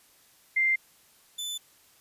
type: tone pair in turn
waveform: sine / sawtooth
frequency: 2093 / 3508 Hz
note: C7 / A7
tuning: 0 / -6 cents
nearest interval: major sixth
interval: 894 cents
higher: second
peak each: -21 / -29 dBFS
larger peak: first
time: 0.56-0.76 / 1.38-1.58 s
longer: neither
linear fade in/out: 10 ms
effects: white hiss -60 dBFS RMS until 2 s + resampled to 32000 Hz